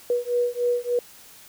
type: beating tone pair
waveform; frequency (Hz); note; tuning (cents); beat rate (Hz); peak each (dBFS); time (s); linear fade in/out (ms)
sine; 483.6 / 487; B4 / B4; -36 / -24; 3.4; -24; 0.1-0.99; 2
effects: white hiss -48 dBFS RMS until 1.48 s